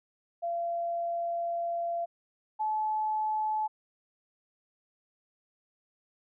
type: tone pair in turn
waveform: sine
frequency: 684 / 861.8 Hz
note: F5 / A5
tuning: -36 / -36 cents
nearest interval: major third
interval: 400 cents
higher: second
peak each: -29 / -27 dBFS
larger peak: second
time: 0.42-2.06 / 2.59-3.68 s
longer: first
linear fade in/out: 20 ms
effects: none